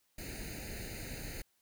pink noise with comb filter, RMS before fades -43 dBFS, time 0.18-1.42 s, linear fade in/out 5 ms, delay 0.45 ms, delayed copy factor +1, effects white hiss -75 dBFS RMS until 1.61 s

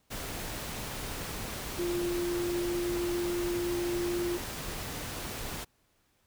sine tone in noise, 349.2 Hz, F4, in tune, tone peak -29 dBFS, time 1.78-4.38 s, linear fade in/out 20 ms, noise pink, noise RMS -38 dBFS, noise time 0.1-5.65 s, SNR +6 dB, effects pink hiss -71 dBFS RMS until 6.26 s

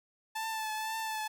sawtooth tone with vibrato, 877 Hz, A5, 6 cents flat, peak -30 dBFS, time 0.35-1.28 s, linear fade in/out 10 ms, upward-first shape triangle, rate 2 Hz, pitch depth 33 cents each way, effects none

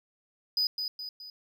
triangle tone with echo, 4974 Hz, D#8, 1 cent flat, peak -23 dBFS, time 0.57-0.67 s, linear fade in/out 2 ms, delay 210 ms, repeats 3, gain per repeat -6 dB, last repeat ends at 1.3 s, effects none

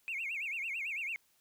triangle tone with vibrato, 2427 Hz, D#7, 44 cents flat, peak -32 dBFS, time 0.08-1.16 s, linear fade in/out 0 ms, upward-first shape sine, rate 9 Hz, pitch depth 230 cents each way, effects tanh soft clip ceiling -32 dBFS + white hiss -71 dBFS RMS until 1.4 s

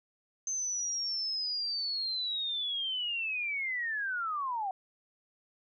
sine linear sweep, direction down, 6272 to 740 Hz, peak -31 dBFS, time 0.47-4.71 s, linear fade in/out 2 ms, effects none

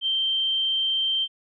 sine tone, 3136 Hz, G7, in tune, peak -21 dBFS, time 0.01-1.28 s, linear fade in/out 50 ms, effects none

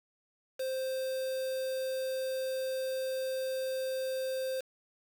triangle tone with quantisation, 523.3 Hz, C5, in tune, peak -30 dBFS, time 0.59-4.61 s, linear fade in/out 10 ms, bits 7, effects none

